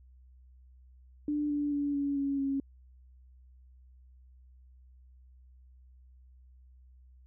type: tone with pitch steps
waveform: sine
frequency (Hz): 295.6 / 291.2 / 286.9 / 282.6 / 278.4 / 274.2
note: D4 / D4 / D4 / C#4 / C#4 / C#4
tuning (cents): +11 / -15 / -40 / +34 / +8 / -19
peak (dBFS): -28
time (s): 1.28-2.6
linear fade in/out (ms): 2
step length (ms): 220
effects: added 63 Hz sine -54 dBFS peak until 7.26 s